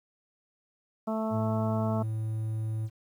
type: harmonic tone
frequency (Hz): 220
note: A3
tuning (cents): 0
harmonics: 1 / 2 / 3 / 4 / 5 / 6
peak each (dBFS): -30 / -39 / -33 / -39 / -41 / -43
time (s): 1.07-2.03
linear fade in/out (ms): 10
type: tone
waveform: triangle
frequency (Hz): 110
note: A2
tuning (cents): 0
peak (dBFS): -27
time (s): 1.3-2.9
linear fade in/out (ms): 50
effects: 10-bit